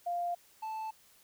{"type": "tone pair in turn", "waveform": ["sine", "triangle"], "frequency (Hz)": [698.5, 877.9], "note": ["F5", "A5"], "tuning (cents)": [0, -4], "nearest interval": "major third", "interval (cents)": 396, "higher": "second", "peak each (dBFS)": [-31, -34], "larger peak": "first", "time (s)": [[0.06, 0.35], [0.62, 0.91]], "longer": "neither", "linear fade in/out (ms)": 10, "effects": ["white hiss -63 dBFS RMS until 1.23 s"]}